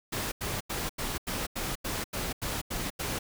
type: noise bursts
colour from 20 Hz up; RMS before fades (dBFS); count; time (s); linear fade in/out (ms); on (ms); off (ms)
pink; -33; 11; 0.12-3.19; 10; 200; 87
effects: none